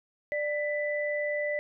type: tone pair together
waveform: sine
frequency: 592.1 / 1989 Hz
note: D5 / B6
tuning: +14 / +12 cents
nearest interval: octave + major sixth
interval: 2098 cents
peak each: -29 / -32 dBFS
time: 0.32-1.59 s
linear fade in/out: 0 ms
effects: none